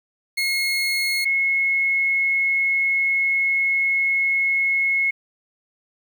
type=tone pair in turn; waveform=30% pulse / sine; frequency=2160 / 2176 Hz; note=C#7 / C#7; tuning=-45 / -33 cents; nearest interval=unison; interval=12 cents; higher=second; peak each=-17 dBFS; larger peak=neither; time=0.37-1.25 / 1.25-5.11 s; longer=second; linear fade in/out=10 ms; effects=9-bit